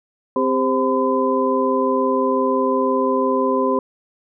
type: tone cluster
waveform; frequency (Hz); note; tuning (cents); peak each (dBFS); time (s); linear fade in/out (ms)
sine; 260.6 / 398.2 / 524 / 1014; C4 / G4 / C5 / B5; -7 / +27 / +2 / +45; -21; 0.36-3.79; 2
effects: none